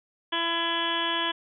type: harmonic tone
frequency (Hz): 335.5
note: E4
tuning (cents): +31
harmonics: 1 / 2 / 3 / 4 / 5 / 6 / 7 / 8 / 9 / 10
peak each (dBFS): -35 / -37 / -30 / -41 / -32 / -40 / -41 / -41 / -32 / -31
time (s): 0.32-1.32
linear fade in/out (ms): 10
effects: none

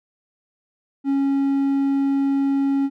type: tone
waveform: triangle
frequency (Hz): 275.6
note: C#4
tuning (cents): -10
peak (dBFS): -15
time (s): 1.04-2.9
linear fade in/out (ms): 50
effects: none

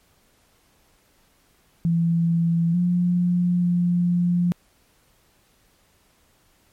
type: tone with pitch steps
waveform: sine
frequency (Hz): 167.8 / 176.8 / 175.4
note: E3 / F3 / F3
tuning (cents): +31 / +22 / +8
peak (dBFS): -17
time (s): 1.85-4.52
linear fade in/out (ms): 0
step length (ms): 890
effects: pink hiss -61 dBFS RMS until 6.72 s + MP3 64 kbps

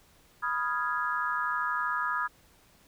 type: chord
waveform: sine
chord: F half-diminished seventh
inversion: second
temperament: equal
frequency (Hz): 987.8 / 1244.5 / 1396.9 / 1661.2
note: Cb6 / Eb6 / F6 / Ab6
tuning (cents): 0 / 0 / 0 / 0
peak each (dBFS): -34 / -31 / -35 / -33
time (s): 0.42-2.28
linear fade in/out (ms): 20
effects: pink hiss -61 dBFS RMS until 2.87 s

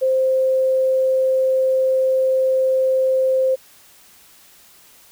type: tone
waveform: sine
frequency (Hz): 523.3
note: C5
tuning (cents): 0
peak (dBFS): -14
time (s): 0.01-3.56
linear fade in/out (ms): 20
effects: white hiss -49 dBFS RMS until 5.11 s

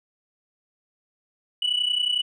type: tone pair together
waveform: sine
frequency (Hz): 2937 / 2968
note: F#7 / F#7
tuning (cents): -13 / +5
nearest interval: unison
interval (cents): 18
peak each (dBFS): -23 / -22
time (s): 1.62-2.22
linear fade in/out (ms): 5
effects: tanh soft clip ceiling -17 dBFS

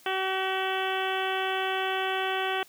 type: harmonic tone with a mistuned harmonic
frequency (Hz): 380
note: F#4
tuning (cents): +46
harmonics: 1 / 2 / 3 / 4 / 5 / 6 / 7 / 8 / 9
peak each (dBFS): -32 / -31 / -36 / -34 / -37 / -41 / -37 / -37 / -40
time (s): 0.06-2.63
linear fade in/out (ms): 2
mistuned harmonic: 9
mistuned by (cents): -19
effects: white hiss -56 dBFS RMS until 2.68 s + high-pass 80 Hz 12 dB/octave

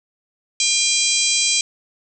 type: harmonic tone with a mistuned harmonic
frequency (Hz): 803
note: G5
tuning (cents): +41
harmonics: 3 / 4 / 5 / 6 / 7 / 8 / 9 / 10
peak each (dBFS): -24 / -24 / -24 / -24 / -24 / -24 / -24 / -24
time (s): 0.6-1.61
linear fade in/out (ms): 2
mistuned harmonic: 8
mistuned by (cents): -19
effects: none

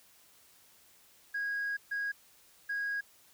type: tone bursts at uneven times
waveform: sine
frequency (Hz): 1644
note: G#6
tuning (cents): -18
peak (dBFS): -30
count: 3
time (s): 1.34-1.77 / 1.91-2.12 / 2.69-3.01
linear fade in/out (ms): 10
effects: tanh soft clip ceiling -29 dBFS + white hiss -62 dBFS RMS until 3.33 s

